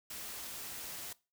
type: noise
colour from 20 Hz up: white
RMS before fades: -44 dBFS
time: 0.1-1.13 s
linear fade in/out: 5 ms
effects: noise-tail reverb RT60 0.3 s tail -21 dB re dry